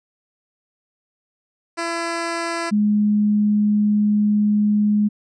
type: tone pair in turn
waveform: 10% pulse / sine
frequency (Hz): 336.2 / 208.9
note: E4 / G#3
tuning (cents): +34 / +10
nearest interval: minor sixth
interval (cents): 824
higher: first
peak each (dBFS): -14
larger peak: neither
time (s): 1.77-2.71 / 2.71-5.09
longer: second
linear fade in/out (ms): 20
effects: resampled to 22050 Hz